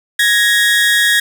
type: tone pair together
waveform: 30% pulse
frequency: 1666.9 / 1871 Hz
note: G#6 / A#6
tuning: +6 / +6 cents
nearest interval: major second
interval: 200 cents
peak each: -10 dBFS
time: 0.19-1.2 s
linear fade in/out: 5 ms
effects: none